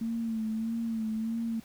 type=tone with vibrato; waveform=sine; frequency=224.5 Hz; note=A3; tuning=35 cents sharp; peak=-29 dBFS; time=0.01-1.6 s; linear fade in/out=5 ms; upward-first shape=sine; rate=1.6 Hz; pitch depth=45 cents each way; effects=pink hiss -56 dBFS RMS until 1.64 s